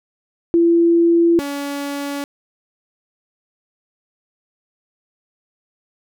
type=tone pair in turn; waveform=sine / sawtooth; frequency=338.2 / 283.5 Hz; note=E4 / C#4; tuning=+44 / +39 cents; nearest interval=minor third; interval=305 cents; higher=first; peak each=-10 / -19 dBFS; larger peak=first; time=0.54-1.39 / 1.39-2.24 s; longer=neither; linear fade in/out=0 ms; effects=none

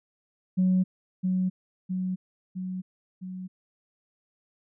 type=tone with echo; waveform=sine; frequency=185 Hz; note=F#3; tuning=in tune; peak=-18 dBFS; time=0.57-0.84 s; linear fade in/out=20 ms; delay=660 ms; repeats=4; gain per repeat=-4 dB; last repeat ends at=3.48 s; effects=tanh soft clip ceiling -16 dBFS

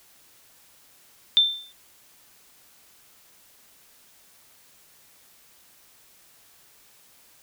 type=tone with exponential decay; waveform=sine; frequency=3564 Hz; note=A7; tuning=22 cents sharp; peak=-11 dBFS; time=1.37-1.72 s; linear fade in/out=0 ms; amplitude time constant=75 ms; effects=white hiss -56 dBFS RMS until 7.42 s

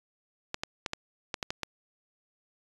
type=clicks; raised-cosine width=0.2 ms; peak=-14 dBFS; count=8; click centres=0.544 / 0.635 / 0.862 / 0.934 / 1.342 / 1.428 / 1.505 / 1.633 s; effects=resampled to 24000 Hz

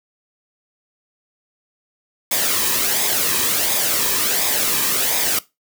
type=noise with flanger; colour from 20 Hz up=white; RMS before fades=-19 dBFS; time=2.31-5.39 s; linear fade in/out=5 ms; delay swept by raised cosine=0.69 to 1.44 ms; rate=1.4 Hz; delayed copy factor=-0.55; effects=noise-tail reverb RT60 0.2 s tail -18 dB re dry

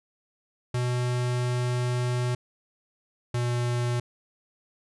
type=tone pair in turn; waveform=square; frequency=123.47 / 121.21 Hz; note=B2 / B2; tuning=0 / -32 cents; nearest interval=unison; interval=32 cents; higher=first; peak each=-25 dBFS; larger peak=neither; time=0.74-2.35 / 3.34-4 s; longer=first; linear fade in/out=5 ms; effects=resampled to 24000 Hz

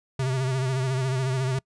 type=tone with vibrato; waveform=square; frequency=130.81 Hz; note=C3; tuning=in tune; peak=-24 dBFS; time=0.19-1.59 s; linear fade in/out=5 ms; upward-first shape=sine; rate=14 Hz; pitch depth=56 cents each way; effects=noise-tail reverb RT60 0.1 s tail -25 dB re dry + resampled to 22050 Hz

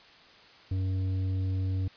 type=tone with tanh clipping; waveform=sine; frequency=94.3 Hz; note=F#2; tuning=33 cents sharp; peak=-28 dBFS; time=0.71-1.88 s; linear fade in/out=5 ms; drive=8 dB; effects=white hiss -54 dBFS RMS until 1.96 s + resampled to 11025 Hz

